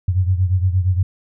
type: beating tone pair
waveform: sine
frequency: 90.4 / 99 Hz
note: F#2 / G2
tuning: -40 / +18 cents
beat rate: 8.6 Hz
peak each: -15 / -20 dBFS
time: 0.08-1.03 s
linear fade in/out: 5 ms
effects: none